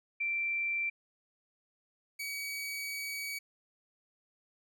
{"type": "tone pair in turn", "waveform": ["sine", "sawtooth"], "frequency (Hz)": [2349, 2267], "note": ["D7", "C#7"], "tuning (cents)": [0, 38], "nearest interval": "minor second", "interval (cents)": 62, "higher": "first", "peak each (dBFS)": [-30, -33], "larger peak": "first", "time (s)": [[0.2, 0.9], [2.19, 3.39]], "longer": "second", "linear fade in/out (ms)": 10, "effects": []}